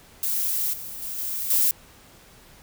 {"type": "noise with level steps", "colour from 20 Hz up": "violet", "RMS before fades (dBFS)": [-25, -36, -32, -29, -20], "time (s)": [0.23, 1.71], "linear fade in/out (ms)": 0, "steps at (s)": [0.73, 1.02, 1.18, 1.5], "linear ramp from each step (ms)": 5, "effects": ["pink hiss -51 dBFS RMS until 2.62 s"]}